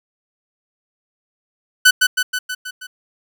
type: tone with echo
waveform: sawtooth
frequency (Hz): 1498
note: F#6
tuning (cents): +21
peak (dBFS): -3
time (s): 1.85-1.91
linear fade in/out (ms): 10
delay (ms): 160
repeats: 6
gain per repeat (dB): -4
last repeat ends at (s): 2.87
effects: none